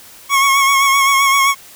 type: tone with vibrato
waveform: 25% pulse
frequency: 1100 Hz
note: C#6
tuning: 14 cents flat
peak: -6 dBFS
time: 0.29-1.55 s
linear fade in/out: 50 ms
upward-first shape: sine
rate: 7.7 Hz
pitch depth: 34 cents each way
effects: white hiss -40 dBFS RMS until 1.75 s